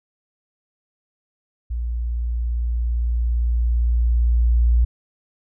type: tone with level ramp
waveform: sine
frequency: 58.8 Hz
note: A#1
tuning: 16 cents sharp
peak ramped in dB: -22 to -12 dBFS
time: 1.7-4.85 s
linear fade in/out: 10 ms
effects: none